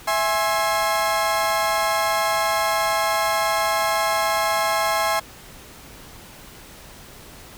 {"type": "chord", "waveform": "30% pulse", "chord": "E augmented", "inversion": "none", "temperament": "equal with one note detuned", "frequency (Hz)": [659.3, 830.6, 1066.6], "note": ["E5", "G#5", "B#5"], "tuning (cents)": [0, 0, 33], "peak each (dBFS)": -21, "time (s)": [0.07, 5.2], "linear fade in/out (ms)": 10, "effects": ["pink hiss -43 dBFS RMS until 7.57 s"]}